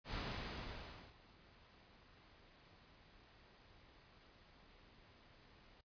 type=noise with ADSR envelope; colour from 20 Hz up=pink; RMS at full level=-43 dBFS; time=0.04-5.81 s; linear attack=99 ms; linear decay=1000 ms; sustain=-22 dB; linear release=5 ms; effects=noise-tail reverb RT60 0.1 s tail -17 dB re dry + resampled to 11025 Hz